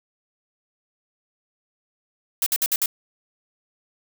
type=noise bursts; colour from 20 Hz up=blue; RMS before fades=-21 dBFS; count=5; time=2.42-2.859 s; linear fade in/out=2 ms; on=43 ms; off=56 ms; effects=none